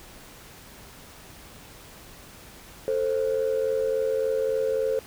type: tone pair together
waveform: sine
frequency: 443.4 / 527 Hz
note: A4 / C5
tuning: +13 / +12 cents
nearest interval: minor third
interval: 299 cents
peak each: -24 dBFS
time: 2.88-4.99 s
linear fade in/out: 0 ms
effects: tanh soft clip ceiling -17 dBFS + pink hiss -47 dBFS RMS until 5.06 s